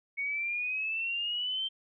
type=exponential sweep; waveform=sine; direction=up; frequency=2217 to 3143 Hz; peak=-30 dBFS; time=0.17-1.69 s; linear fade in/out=20 ms; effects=none